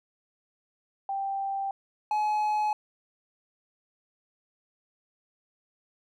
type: tone pair in turn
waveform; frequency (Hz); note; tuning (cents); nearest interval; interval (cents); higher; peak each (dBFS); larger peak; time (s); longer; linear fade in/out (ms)
sine / triangle; 785 / 847.7; G5 / G#5; +2 / +35; minor second; 133; second; -28 / -22; second; 1.09-1.71 / 2.11-2.73; neither; 2
effects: none